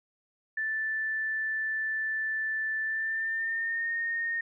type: tone with pitch glide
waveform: sine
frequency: 1760 to 1844.3 Hz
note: A6 to A#6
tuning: 0 to -19 cents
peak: -28 dBFS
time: 0.57-4.41 s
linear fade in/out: 5 ms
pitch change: +81 cents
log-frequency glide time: 2.82-3.91 s
effects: none